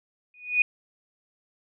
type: tone with exponential growth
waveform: sine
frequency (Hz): 2472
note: D#7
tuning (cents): -12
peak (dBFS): -14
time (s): 0.34-0.62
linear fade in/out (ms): 2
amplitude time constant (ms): 59
effects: none